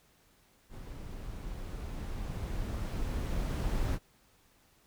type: noise with level ramp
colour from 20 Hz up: brown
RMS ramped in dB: -44 to -30 dBFS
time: 0.69-3.99 s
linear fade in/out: 50 ms
effects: pink hiss -66 dBFS RMS until 4.86 s